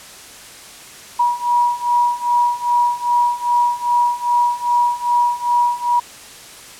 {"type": "beating tone pair", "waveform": "sine", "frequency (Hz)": [962, 964.5], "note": ["B5", "B5"], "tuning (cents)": [-46, -41], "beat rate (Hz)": 2.5, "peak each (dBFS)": [-18, -16], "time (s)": [1.19, 6], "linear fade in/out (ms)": 10, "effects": ["white hiss -38 dBFS RMS until 6.79 s", "low-pass 10000 Hz 12 dB/octave"]}